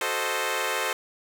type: chord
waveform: 10% pulse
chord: F# diminished seventh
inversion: none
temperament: equal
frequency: 370 / 440 / 523.3 / 622.3 Hz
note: F#4 / A4 / C5 / Eb5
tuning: 0 / 0 / 0 / 0 cents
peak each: -26 / -22 / -21 / -24 dBFS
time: 0.01-0.93 s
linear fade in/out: 2 ms
effects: none